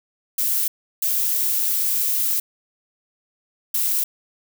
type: noise bursts at uneven times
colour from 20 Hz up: violet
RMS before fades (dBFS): -21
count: 3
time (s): 0.38-0.68 / 1.02-2.4 / 3.74-4.04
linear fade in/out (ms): 5
effects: none